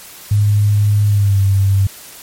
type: tone with pitch glide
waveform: sine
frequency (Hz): 103.5 to 97.69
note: G#2 to G2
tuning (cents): -5 to -5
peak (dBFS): -9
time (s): 0.31-1.87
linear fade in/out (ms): 5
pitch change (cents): -100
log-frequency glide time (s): 1.07-1.41
effects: white hiss -36 dBFS RMS until 2.22 s + MP3 64 kbps